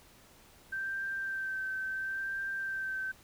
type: tone with vibrato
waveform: sine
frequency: 1560 Hz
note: G6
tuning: 9 cents flat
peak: -33 dBFS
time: 0.72-3.12 s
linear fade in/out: 10 ms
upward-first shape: sine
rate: 0.73 Hz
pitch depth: 20 cents each way
effects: pink hiss -59 dBFS RMS until 3.23 s